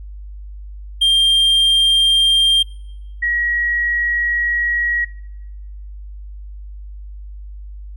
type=tone pair in turn; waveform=triangle / sine; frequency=3190 / 1906.7 Hz; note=G7 / A#6; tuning=+30 / +39 cents; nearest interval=major sixth; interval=891 cents; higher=first; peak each=-9 / -15 dBFS; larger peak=first; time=1.01-2.63 / 3.22-5.05 s; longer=second; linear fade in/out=10 ms; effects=noise-tail reverb RT60 1.0 s tail -24 dB re dry + added 50 Hz sine -30 dBFS peak until 7.96 s